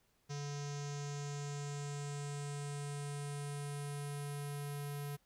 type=tone with low-pass filter sweep; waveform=square; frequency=143.9 Hz; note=D3; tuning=35 cents flat; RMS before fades=-42 dBFS; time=0.29-5.17 s; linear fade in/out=20 ms; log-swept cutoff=6000 to 12000 Hz; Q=4.5; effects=pink hiss -75 dBFS RMS until 5.25 s